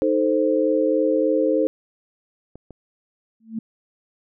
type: chord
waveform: sine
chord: A diminished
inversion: second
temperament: equal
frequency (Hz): 311.1 / 440 / 523.3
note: Eb4 / A4 / C5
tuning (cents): 0 / 0 / 0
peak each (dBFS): -21 / -22 / -20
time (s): 0.02-1.67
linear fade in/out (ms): 0
type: clicks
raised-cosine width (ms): 2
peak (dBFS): -26 / -26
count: 2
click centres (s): 2.556 / 2.707
type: tone with exponential growth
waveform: sine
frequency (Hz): 223.4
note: A3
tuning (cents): +27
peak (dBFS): -21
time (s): 3.4-3.59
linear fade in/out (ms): 5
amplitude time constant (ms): 41
effects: none